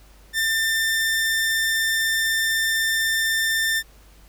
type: tone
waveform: sawtooth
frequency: 1792 Hz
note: A6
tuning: 31 cents sharp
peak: -16 dBFS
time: 0.33-3.83 s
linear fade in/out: 50 ms
effects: added 50 Hz sine -48 dBFS peak until 4.28 s + pink hiss -54 dBFS RMS until 4.28 s